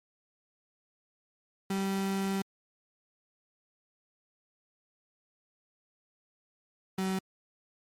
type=tone pair in turn; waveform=35% pulse; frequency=194.4 / 189.52 Hz; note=G3 / F#3; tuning=-14 / +42 cents; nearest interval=unison; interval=44 cents; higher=first; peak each=-27 dBFS; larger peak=neither; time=1.7-2.42 / 6.98-7.19 s; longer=first; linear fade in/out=5 ms; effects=MP3 64 kbps